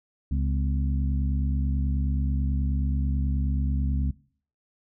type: harmonic tone with a mistuned harmonic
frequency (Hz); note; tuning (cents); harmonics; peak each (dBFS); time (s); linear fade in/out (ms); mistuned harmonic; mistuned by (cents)
69.3; C#2; 0; 1 / 2 / 3 / 4; -24 / -30 / -34 / -36; 0.31-4.11; 5; 4; -120
effects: noise-tail reverb RT60 0.5 s tail -20 dB re dry